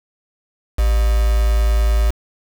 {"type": "tone with quantisation", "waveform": "sine", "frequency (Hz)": 55, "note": "A1", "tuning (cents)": 0, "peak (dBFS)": -12, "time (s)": [0.78, 2.11], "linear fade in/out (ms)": 10, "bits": 4, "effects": []}